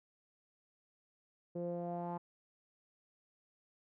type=tone with low-pass filter sweep; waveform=sawtooth; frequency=173.4 Hz; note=F3; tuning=12 cents flat; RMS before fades=-40 dBFS; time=1.55-2.18 s; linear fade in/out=10 ms; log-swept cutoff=460 to 920 Hz; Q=5; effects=none